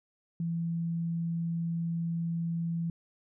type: tone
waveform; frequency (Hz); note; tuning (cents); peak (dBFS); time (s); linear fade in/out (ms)
sine; 167.5; E3; +28; -29; 0.4-2.9; 2
effects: none